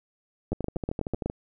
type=two click trains; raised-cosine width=2 ms; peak=-17 / -15 dBFS; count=11 / 7; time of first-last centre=0.53-1.299 / 0.52-1.26 s; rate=13 / 8.11 Hz; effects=none

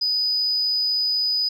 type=tone; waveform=sine; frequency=4978 Hz; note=D#8; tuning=in tune; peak=-18 dBFS; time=0.01-1.49 s; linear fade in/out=10 ms; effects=tanh soft clip ceiling -15 dBFS

